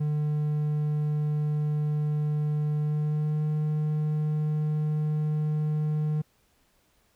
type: tone with pitch glide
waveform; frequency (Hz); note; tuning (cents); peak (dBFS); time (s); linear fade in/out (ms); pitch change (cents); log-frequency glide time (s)
triangle; 150 to 152.36; D3 to D#3; +37 to -36; -22; 0-6.22; 10; +27; 2.81-3.43
effects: pink hiss -67 dBFS RMS until 7.15 s